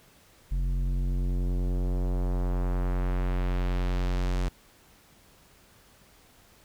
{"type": "tone with low-pass filter sweep", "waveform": "square", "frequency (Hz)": 45.21, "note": "F#1", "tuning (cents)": -39, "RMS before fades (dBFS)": -27, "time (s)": [0.51, 4.49], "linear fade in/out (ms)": 10, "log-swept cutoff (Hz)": [130, 7800], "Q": 0.85, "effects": ["pink hiss -58 dBFS RMS until 6.64 s"]}